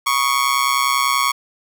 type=tone with amplitude modulation; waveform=sawtooth; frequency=1108.7 Hz; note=C#6; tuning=in tune; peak=-8 dBFS; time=0.06-1.32 s; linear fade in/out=10 ms; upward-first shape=sine; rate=130 Hz; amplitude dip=80%; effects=none